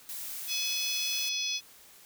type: noise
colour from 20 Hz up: blue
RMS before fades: -39 dBFS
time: 0.09-1.29 s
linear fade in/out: 0 ms
type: harmonic tone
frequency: 848 Hz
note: G#5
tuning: 36 cents sharp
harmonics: 3 / 4 / 5 / 6 / 7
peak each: -36 / -34 / -40 / -36 / -36 dBFS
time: 0.47-1.61 s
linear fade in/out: 50 ms
effects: white hiss -55 dBFS RMS until 2.05 s